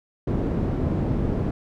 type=low-pass noise; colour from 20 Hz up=white; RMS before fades=-24 dBFS; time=0.27-1.51 s; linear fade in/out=5 ms; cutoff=260 Hz; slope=12 dB/octave; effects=none